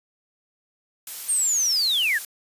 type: noise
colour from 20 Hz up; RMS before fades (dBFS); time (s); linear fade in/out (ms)
blue; -33; 1.07-2.25; 2
type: linear sweep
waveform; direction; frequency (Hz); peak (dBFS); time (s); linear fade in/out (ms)
sine; down; 8870 to 1568; -19; 1.28-2.19; 20
effects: resampled to 32000 Hz